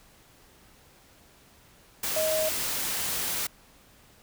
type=tone in noise; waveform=sine; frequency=628 Hz; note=D#5; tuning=16 cents sharp; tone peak=-25 dBFS; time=2.16-2.49 s; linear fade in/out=5 ms; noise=white; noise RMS=-30 dBFS; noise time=2.03-3.47 s; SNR=+2 dB; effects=pink hiss -57 dBFS RMS until 4.22 s